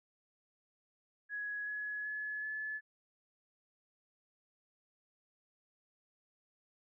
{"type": "tone with pitch steps", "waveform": "sine", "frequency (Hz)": [1674, 1690.5, 1707.2, 1724], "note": ["G#6", "G#6", "G#6", "A6"], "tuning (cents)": [13, 30, 47, -36], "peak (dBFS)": -37, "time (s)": [1.29, 2.81], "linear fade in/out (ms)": 50, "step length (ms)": 380, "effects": []}